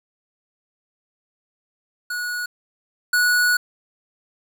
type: tone pair in turn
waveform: square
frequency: 1460 / 1466.1 Hz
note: F#6 / F#6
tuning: -24 / -16 cents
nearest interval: unison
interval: 8 cents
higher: second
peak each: -25 / -16 dBFS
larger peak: second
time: 2.1-2.46 / 3.13-3.57 s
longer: second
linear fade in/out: 5 ms
effects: 8-bit